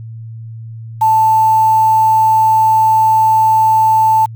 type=tone with quantisation; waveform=sine; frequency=880 Hz; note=A5; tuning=in tune; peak=-7 dBFS; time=1.01-4.26 s; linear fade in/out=10 ms; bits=5; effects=added 113 Hz sine -26 dBFS peak until 4.35 s